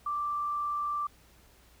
sine tone with frequency modulation, 1174.7 Hz, D6, in tune, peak -29 dBFS, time 0.06-1.07 s, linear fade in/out 5 ms, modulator 42.7 Hz, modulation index 0.2, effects added 60 Hz sine -61 dBFS peak until 1.8 s + pink hiss -61 dBFS RMS until 1.8 s

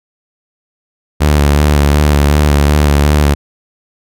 sawtooth tone with vibrato, 73.2 Hz, D2, 5 cents flat, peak -3 dBFS, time 1.2-3.35 s, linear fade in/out 20 ms, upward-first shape square, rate 2.7 Hz, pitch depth 28 cents each way, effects none

